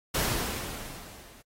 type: noise with level ramp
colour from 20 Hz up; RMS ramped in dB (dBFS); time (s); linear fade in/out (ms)
pink; -26 to -54; 0.14-1.42; 10
effects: AAC 48 kbps